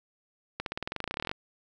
accelerating click train, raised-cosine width 0.3 ms, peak -16 dBFS, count 20, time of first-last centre 0.6-1.314 s, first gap 62 ms, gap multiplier 0.94, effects none

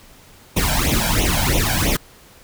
pink noise with flanger, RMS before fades -18 dBFS, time 0.56-1.97 s, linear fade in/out 10 ms, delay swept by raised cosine 0.31 to 1.31 ms, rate 3 Hz, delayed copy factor +0.9, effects pink hiss -47 dBFS RMS until 2.43 s

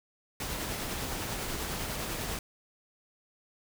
pink noise with tremolo, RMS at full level -34 dBFS, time 0.4-2.39 s, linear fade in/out 2 ms, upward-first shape triangle, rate 10 Hz, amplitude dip 30%, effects none

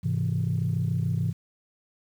sine chord, Ab augmented, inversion none, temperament equal, 103.83 / 130.81 / 164.81 Hz, Ab2 / C3 / E3, 0 / 0 / 0 cents, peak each -27 dBFS, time 0.03-1.33 s, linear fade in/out 20 ms, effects tanh soft clip ceiling -17 dBFS + 9-bit

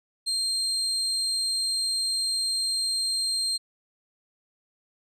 35% pulse tone, 4186 Hz, C8, in tune, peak -23 dBFS, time 0.26-3.58 s, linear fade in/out 20 ms, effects resampled to 32000 Hz

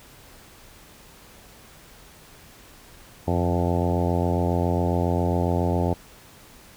harmonic tone with a mistuned harmonic, 87.31 Hz, F2, in tune, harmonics 1 / 2 / 3 / 4 / 5 / 6 / 7 / 8 / 9 / 10, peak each -24 / -27 / -29 / -30 / -31 / -32 / -32 / -33 / -34 / -34 dBFS, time 3.27-5.94 s, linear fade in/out 10 ms, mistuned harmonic 1, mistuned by +44 cents, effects pink hiss -49 dBFS RMS until 6.76 s

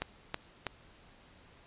click train, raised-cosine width 0.3 ms, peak -17 dBFS, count 3, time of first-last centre 0.02-0.667 s, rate 3.09 Hz, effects pink hiss -59 dBFS RMS until 1.66 s + resampled to 8000 Hz

